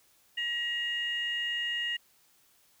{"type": "tone pair together", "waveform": "sine", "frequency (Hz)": [1902, 2850], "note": ["A#6", "F7"], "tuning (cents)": [34, 34], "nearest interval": "perfect fifth", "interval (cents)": 700, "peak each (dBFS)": [-32, -31], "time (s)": [0.37, 1.97], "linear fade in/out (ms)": 10, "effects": ["tanh soft clip ceiling -23 dBFS", "white hiss -65 dBFS RMS until 2.8 s"]}